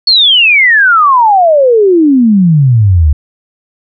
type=exponential sweep; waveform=sine; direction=down; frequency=4435 to 70.5 Hz; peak=-3 dBFS; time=0.07-3.13 s; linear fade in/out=5 ms; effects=none